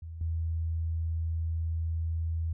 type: tone with level steps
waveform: sine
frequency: 81.8 Hz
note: E2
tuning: 13 cents flat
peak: -38 / -28 dBFS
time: 0.02-2.53 s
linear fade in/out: 5 ms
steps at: 0.21 s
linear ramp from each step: 2 ms
effects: none